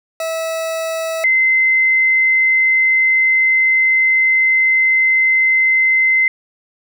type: tone pair in turn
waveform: 40% pulse / sine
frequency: 650 / 2064 Hz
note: E5 / C7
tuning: -24 / -24 cents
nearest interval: octave + minor sixth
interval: 2000 cents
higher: second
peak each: -18 / -10 dBFS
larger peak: second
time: 0.2-1.24 / 1.24-6.28 s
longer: second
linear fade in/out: 2 ms
effects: none